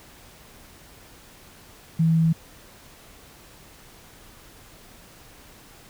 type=tone; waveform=sine; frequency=162.8 Hz; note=E3; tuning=21 cents flat; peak=-16 dBFS; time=1.99-2.33 s; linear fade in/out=10 ms; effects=pink hiss -49 dBFS RMS until 5.89 s